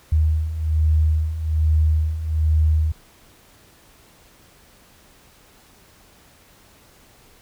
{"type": "beating tone pair", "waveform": "sine", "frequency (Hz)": [77.2, 78.4], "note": ["D#2", "D#2"], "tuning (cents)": [-13, 14], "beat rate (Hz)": 1.2, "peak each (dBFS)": [-22, -17], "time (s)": [0.12, 2.92], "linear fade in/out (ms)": 5, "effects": ["pink hiss -52 dBFS RMS until 7.41 s"]}